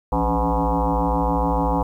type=tone with frequency modulation; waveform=sine; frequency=392 Hz; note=G4; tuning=in tune; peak=-17 dBFS; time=0.12-1.83 s; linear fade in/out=5 ms; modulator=113 Hz; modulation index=5.5; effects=9-bit